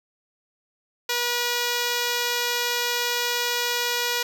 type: tone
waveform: 5% pulse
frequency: 482.6 Hz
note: B4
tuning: 40 cents flat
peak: -11 dBFS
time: 1.09-4.23 s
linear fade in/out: 5 ms
effects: none